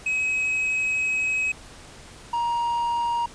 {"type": "tone pair in turn", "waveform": "triangle", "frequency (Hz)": [2548, 943.2], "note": ["D#7", "A#5"], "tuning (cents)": [41, 20], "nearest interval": "octave + perfect fourth", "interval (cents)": 1721, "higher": "first", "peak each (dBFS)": -20, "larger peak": "neither", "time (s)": [[0.06, 1.52], [2.33, 3.26]], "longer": "first", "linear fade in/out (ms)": 5, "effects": ["pink hiss -45 dBFS RMS until 3.34 s", "resampled to 22050 Hz"]}